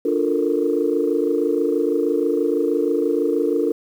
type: chord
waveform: sine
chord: Bb major seventh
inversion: first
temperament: equal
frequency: 293.7 / 349.2 / 440 / 466.2 Hz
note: D4 / F4 / A4 / Bb4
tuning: 0 / 0 / 0 / 0 cents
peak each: -22 / -22 / -22 / -22 dBFS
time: 0.05-3.72 s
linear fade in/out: 5 ms
effects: tanh soft clip ceiling -7 dBFS + 8-bit